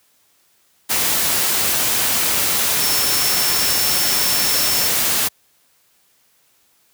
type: tone in noise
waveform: sine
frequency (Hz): 5390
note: E8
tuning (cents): +38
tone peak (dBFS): -22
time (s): 2.8-4.89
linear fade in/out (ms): 20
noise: white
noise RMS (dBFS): -18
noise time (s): 0.89-5.29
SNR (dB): -7
effects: white hiss -59 dBFS RMS until 6.93 s + high-pass 60 Hz 12 dB/octave